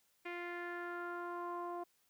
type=tone with low-pass filter sweep; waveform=sawtooth; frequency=349.2 Hz; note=F4; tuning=in tune; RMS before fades=-43 dBFS; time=0.25-1.84 s; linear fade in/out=10 ms; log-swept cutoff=2300 to 880 Hz; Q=4.1; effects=white hiss -75 dBFS RMS until 2.09 s